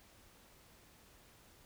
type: silence
effects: pink hiss -63 dBFS RMS until 1.65 s